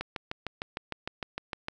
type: click train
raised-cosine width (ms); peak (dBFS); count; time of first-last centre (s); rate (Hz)
0.3; -17; 12; 0.01-1.684; 6.57
effects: none